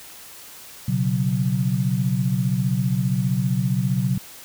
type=chord; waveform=sine; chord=B suspended second; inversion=none; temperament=equal; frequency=123.47 / 138.59 / 185 Hz; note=B2 / C#3 / F#3; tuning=0 / 0 / 0 cents; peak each=-23 dBFS; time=0.88-4.18 s; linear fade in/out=5 ms; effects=white hiss -42 dBFS RMS until 4.44 s